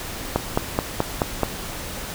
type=click train; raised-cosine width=1 ms; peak=-4 dBFS; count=6; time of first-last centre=0.36-1.433 s; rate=4.66 Hz; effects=pink hiss -32 dBFS RMS until 2.14 s